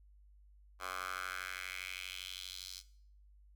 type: tone with high-pass filter sweep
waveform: 10% pulse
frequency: 92.5 Hz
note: F#2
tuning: in tune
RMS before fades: -44 dBFS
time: 0.79-2.83 s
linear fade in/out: 50 ms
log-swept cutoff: 980 to 4800 Hz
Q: 2.8
effects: noise-tail reverb RT60 0.6 s tail -17 dB re dry + added 50 Hz sine -59 dBFS peak until 3.55 s